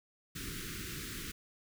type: band-stop noise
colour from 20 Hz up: pink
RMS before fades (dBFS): -42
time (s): 0.35-1.32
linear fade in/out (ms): 10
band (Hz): 410 to 1300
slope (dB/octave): 48
effects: none